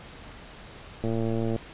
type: click train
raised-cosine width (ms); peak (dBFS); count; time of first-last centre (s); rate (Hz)
2; -16; 60; 1.04-1.562; 113
effects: pink hiss -45 dBFS RMS until 1.73 s + resampled to 8000 Hz